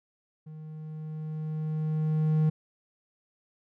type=tone with level ramp; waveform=triangle; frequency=155.56 Hz; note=D#3; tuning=in tune; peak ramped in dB=-39 to -18 dBFS; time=0.46-2.5 s; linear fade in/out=10 ms; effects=none

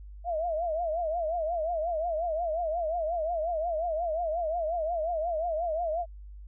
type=tone with vibrato; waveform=sine; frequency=660 Hz; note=E5; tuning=2 cents sharp; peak=-27 dBFS; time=0.24-6.06 s; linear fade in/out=50 ms; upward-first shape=triangle; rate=5.6 Hz; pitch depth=150 cents each way; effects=added 50 Hz sine -42 dBFS peak until 6.47 s

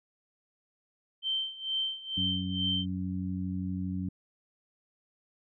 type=tone with tremolo; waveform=sine; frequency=3116 Hz; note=G7; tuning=11 cents flat; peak=-27 dBFS; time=1.22-2.86 s; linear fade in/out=50 ms; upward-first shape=sine; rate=2.2 Hz; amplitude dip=85%
type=harmonic tone; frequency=92.5 Hz; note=F#2; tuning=in tune; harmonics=1 / 2 / 3; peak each=-36 / -33 / -38 dBFS; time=2.17-4.09 s; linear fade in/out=5 ms
effects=none

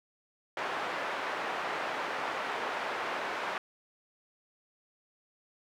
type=band-pass noise; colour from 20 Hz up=pink; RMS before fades=-35 dBFS; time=0.57-3.58 s; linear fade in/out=2 ms; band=630 to 1900 Hz; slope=12 dB/octave; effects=none

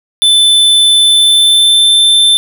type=tone with pitch glide; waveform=square; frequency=3520 to 3549 Hz; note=A7 to A7; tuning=0 to +14 cents; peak=-5 dBFS; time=0.22-2.37 s; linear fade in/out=0 ms; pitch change=+14 cents; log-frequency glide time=1.01-1.94 s; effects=none

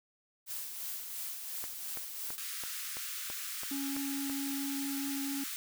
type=noise with tremolo; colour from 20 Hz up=blue; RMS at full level=-39 dBFS; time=0.46-2.39 s; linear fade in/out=50 ms; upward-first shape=sine; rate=2.9 Hz; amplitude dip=40%
type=click train; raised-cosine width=0.5 ms; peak=-28 dBFS; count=9; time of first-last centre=1.64-4.298 s; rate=3.01 Hz
type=high-pass noise; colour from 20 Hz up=white; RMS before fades=-40 dBFS; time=2.38-5.56 s; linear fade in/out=0 ms; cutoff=1200 Hz; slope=48 dB/octave
type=tone with vibrato; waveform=triangle; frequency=277.2 Hz; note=C#4; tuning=in tune; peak=-33 dBFS; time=3.71-5.44 s; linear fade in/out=5 ms; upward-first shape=triangle; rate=4.5 Hz; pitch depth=8 cents each way
effects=none

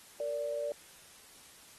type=tone pair together; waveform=sine; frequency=463 / 582.5 Hz; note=A#4 / D5; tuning=-12 / -14 cents; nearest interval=major third; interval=398 cents; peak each=-40 / -33 dBFS; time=0.2-0.72 s; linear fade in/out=2 ms; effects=white hiss -56 dBFS RMS until 1.78 s + AAC 32 kbps

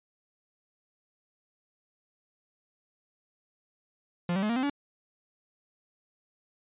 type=tone with pitch steps; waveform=45% pulse; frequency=174.61 / 192.63 / 212.5 / 234.4 / 258.6 / 285.3 Hz; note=F3 / G3 / G#3 / A#3 / C4 / C#4; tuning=0 / -30 / +40 / +10 / -20 / +50 cents; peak=-26 dBFS; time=4.29-4.698 s; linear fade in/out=2 ms; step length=68 ms; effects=resampled to 8000 Hz

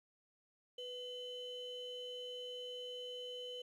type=ring-modulated tone; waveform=triangle; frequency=1765 Hz; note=A6; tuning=5 cents sharp; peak=-38 dBFS; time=0.78-3.62 s; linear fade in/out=5 ms; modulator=1270 Hz; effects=tanh soft clip ceiling -36 dBFS

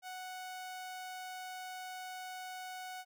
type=tone; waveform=sawtooth; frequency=740 Hz; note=F#5; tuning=in tune; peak=-39 dBFS; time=0.02-3.05 s; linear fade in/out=50 ms; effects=none

